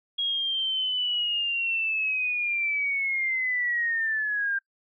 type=linear sweep; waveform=sine; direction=down; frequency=3302 to 1584 Hz; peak=-24 dBFS; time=0.18-4.59 s; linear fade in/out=10 ms; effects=noise-tail reverb RT60 0.1 s tail -24 dB re dry